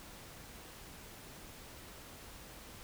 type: silence
effects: pink hiss -52 dBFS RMS until 2.83 s